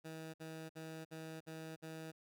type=tone bursts; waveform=15% pulse; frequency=160 Hz; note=D#3; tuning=49 cents sharp; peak=-40 dBFS; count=6; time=0.04-2.12 s; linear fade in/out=20 ms; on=300 ms; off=56 ms; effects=none